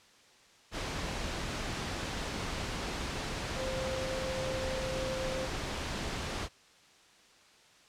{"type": "tone in noise", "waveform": "sine", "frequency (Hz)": 523.3, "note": "C5", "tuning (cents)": 0, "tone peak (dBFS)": -35, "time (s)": [3.55, 5.49], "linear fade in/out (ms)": 50, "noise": "pink", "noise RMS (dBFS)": -36, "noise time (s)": [0.71, 6.49], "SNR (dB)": -2, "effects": ["white hiss -60 dBFS RMS until 7.88 s", "low-pass 6000 Hz 12 dB/octave"]}